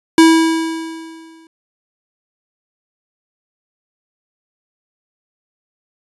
square tone with exponential decay, 325.3 Hz, E4, 23 cents flat, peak -4 dBFS, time 0.18-1.47 s, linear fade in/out 2 ms, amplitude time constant 280 ms, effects resampled to 24000 Hz

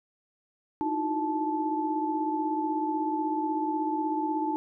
sine tone cluster, 308.6 / 324.9 / 361.4 / 872 Hz, D#4 / E4 / F#4 / A5, -14 / -25 / -41 / -16 cents, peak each -30 / -36 / -37 / -29 dBFS, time 0.81-4.56 s, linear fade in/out 0 ms, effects none

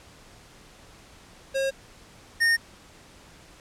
square tone pair in turn, 540 / 1838 Hz, C#5 / A#6, -45 / -25 cents, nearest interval octave + major sixth, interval 2120 cents, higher second, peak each -24 / -19 dBFS, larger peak second, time 1.54-1.71 / 2.4-2.57 s, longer neither, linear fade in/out 20 ms, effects pink hiss -51 dBFS RMS until 3.6 s + low-pass 9000 Hz 12 dB/octave

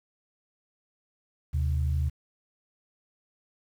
sine tone pair together, 77.4 / 130.17 Hz, D#2 / C3, -9 / -9 cents, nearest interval major sixth, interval 900 cents, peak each -24 / -30 dBFS, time 1.53-2.1 s, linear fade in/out 20 ms, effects tanh soft clip ceiling -16 dBFS + 9-bit

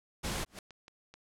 pink noise, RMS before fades -35 dBFS, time 0.23-0.45 s, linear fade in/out 20 ms
pink noise with exponential growth, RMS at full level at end -41 dBFS, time 0.46-0.59 s, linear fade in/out 2 ms, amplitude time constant 28 ms
clicks, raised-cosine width 0.2 ms, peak -34 dBFS, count 3, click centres 0.707 / 0.881 / 1.14 s
effects low-pass 11000 Hz 12 dB/octave

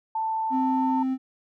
sine tone with pitch glide, 886 to 893.7 Hz, A5 to A5, +12 to +27 cents, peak -24 dBFS, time 0.15-1.03 s, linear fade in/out 5 ms, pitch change +15 cents, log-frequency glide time 0.74-0.86 s
triangle tone, 261.6 Hz, C4, in tune, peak -21 dBFS, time 0.5-1.18 s, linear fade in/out 50 ms
effects none

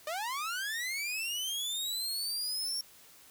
sawtooth linear sweep, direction up, 587.3 to 5540 Hz, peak -30 dBFS, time 0.07-2.81 s, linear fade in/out 2 ms, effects white hiss -57 dBFS RMS until 3.3 s

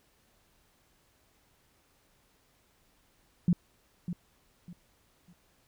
sine tone with echo, 175.2 Hz, F3, 6 cents sharp, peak -20 dBFS, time 3.48-3.53 s, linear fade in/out 2 ms, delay 600 ms, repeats 3, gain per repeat -11 dB, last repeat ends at 5.33 s, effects pink hiss -68 dBFS RMS until 5.67 s

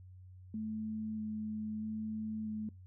sine tone with vibrato, 216.1 Hz, A3, 31 cents flat, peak -36 dBFS, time 0.54-2.69 s, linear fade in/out 2 ms, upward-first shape square, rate 0.78 Hz, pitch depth 9 cents each way, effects noise-tail reverb RT60 0.2 s tail -23 dB re dry + added 92 Hz sine -51 dBFS peak until 2.86 s

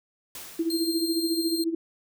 white noise with exponential decay, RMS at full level -38 dBFS, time 0.35-1.37 s, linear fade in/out 2 ms, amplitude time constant 220 ms
sine tone with tremolo, 329.6 Hz, E4, in tune, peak -21 dBFS, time 0.59-1.75 s, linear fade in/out 5 ms, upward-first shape sine, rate 14 Hz, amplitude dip 75%
sawtooth tone, 4186 Hz, C8, in tune, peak -27 dBFS, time 0.7-1.64 s, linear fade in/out 2 ms
effects none

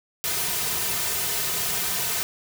white noise with comb filter, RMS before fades -26 dBFS, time 0.24-2.23 s, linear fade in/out 0 ms, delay 3.6 ms, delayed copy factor -0.7, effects none

